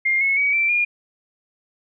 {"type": "tone with pitch steps", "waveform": "sine", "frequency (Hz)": [2117, 2189, 2264, 2341, 2421], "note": ["C7", "C#7", "C#7", "D7", "D#7"], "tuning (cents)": [20, -22, 36, -6, -48], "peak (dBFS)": -16, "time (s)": [0.05, 0.85], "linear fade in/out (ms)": 10, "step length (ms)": 160, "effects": []}